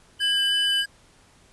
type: tone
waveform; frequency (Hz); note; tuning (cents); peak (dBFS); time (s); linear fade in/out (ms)
triangle; 3002; F#7; +24; -19; 0.19-0.85; 50
type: tone with vibrato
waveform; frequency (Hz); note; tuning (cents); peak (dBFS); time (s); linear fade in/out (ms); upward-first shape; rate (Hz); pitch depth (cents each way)
square; 1625; G#6; -38; -28; 0.2-0.86; 10; square; 3.2; 9
effects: pink hiss -56 dBFS RMS until 1.52 s + resampled to 24000 Hz